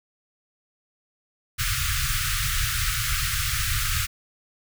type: band-stop noise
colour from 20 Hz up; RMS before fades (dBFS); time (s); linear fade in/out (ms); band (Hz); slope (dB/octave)
pink; -25; 1.58-4.07; 20; 140 to 1200; 96
effects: none